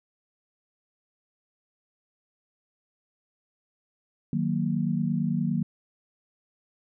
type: chord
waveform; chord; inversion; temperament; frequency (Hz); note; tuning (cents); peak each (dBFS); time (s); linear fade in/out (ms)
sine; D# minor; none; equal; 155.56 / 185 / 233.1; D#3 / F#3 / A#3; 0 / 0 / 0; -28; 4.33-5.63; 2
effects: none